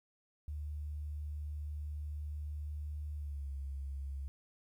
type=tone with pitch glide; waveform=sine; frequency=74.5 to 68.71 Hz; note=D2 to C#2; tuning=+25 to -15 cents; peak=-38 dBFS; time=0.48-4.28 s; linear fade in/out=0 ms; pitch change=-140 cents; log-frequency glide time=3.15-3.51 s; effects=12-bit